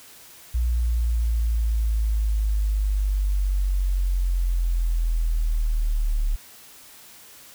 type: linear sweep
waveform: sine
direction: down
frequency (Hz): 59.8 to 36.18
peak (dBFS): -19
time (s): 0.54-6.36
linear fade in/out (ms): 10
effects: white hiss -47 dBFS RMS until 7.54 s